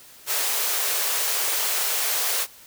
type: high-pass noise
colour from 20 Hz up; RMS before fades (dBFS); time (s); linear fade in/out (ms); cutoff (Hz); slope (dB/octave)
white; -24; 0.26-2.47; 50; 380; 96
effects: white hiss -48 dBFS RMS until 2.66 s